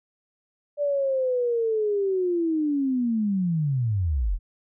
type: linear sweep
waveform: sine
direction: down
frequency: 587.3 to 35.22 Hz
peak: -21 dBFS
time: 0.77-4.39 s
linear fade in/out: 50 ms
effects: none